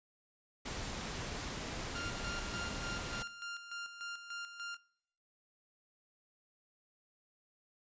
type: noise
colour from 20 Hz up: pink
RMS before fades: -41 dBFS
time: 0.65-3.23 s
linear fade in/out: 10 ms
type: tone with tremolo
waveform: sawtooth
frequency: 1396.9 Hz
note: F6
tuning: in tune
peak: -37 dBFS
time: 1.95-4.77 s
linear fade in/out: 5 ms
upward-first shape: square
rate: 3.4 Hz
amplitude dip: 60%
effects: noise-tail reverb RT60 0.7 s tail -22 dB re dry + resampled to 16000 Hz